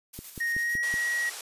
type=noise with tremolo; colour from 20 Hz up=blue; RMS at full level=-41 dBFS; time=0.13-0.78 s; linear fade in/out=10 ms; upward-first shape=square; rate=8.9 Hz; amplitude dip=40%
type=click train; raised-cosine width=3 ms; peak=-26 dBFS; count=5; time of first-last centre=0.19-0.94 s; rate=5.33 Hz
type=tone with pitch glide; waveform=triangle; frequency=1865 to 1907.5 Hz; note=A#6 to A#6; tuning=0 to +39 cents; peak=-24 dBFS; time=0.4-1.3 s; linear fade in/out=10 ms; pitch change=+39 cents; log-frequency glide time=0.56-0.84 s
type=band-pass noise; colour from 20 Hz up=white; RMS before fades=-40 dBFS; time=0.83-1.41 s; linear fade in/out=2 ms; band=430 to 11000 Hz; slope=24 dB/octave
effects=resampled to 32000 Hz